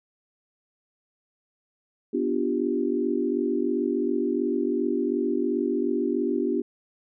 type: chord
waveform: sine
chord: G dominant seventh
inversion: first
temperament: equal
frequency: 246.9 / 293.7 / 349.2 / 392 Hz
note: B3 / D4 / F4 / G4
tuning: 0 / 0 / 0 / 0 cents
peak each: -28 dBFS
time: 2.13-6.62 s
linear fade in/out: 10 ms
effects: none